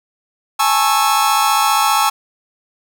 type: chord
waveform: 45% pulse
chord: A major seventh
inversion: third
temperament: just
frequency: 825 / 880 / 1100 / 1320 Hz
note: G#5 / A5 / C#6 / E6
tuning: -12 / 0 / -14 / +2 cents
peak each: -18 dBFS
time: 0.59-2.1 s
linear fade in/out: 10 ms
effects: none

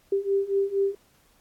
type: beating tone pair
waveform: sine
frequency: 392 / 396.3 Hz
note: G4 / G4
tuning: 0 / +19 cents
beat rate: 4.3 Hz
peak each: -26 / -24 dBFS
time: 0.12-0.95 s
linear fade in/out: 5 ms
effects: pink hiss -62 dBFS RMS until 1.4 s + AAC 64 kbps

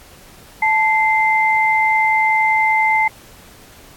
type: tone pair together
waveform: sine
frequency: 875 / 2081 Hz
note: A5 / C7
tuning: -10 / -10 cents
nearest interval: octave + minor third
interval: 1500 cents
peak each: -15 dBFS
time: 0.62-3.08 s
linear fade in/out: 5 ms
effects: pink hiss -44 dBFS RMS until 3.96 s + AAC 64 kbps

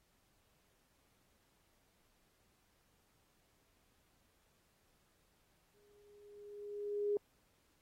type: tone with exponential growth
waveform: sine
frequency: 411.5 Hz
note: G#4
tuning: 16 cents flat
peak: -30 dBFS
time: 5.74-7.17 s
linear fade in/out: 1 ms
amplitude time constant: 310 ms
effects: pink hiss -75 dBFS RMS until 7.81 s + AAC 48 kbps

